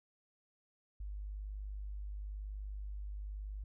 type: tone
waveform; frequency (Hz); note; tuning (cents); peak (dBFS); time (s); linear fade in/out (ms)
sine; 50.5; G#1; -48; -40; 1-3.64; 5
effects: none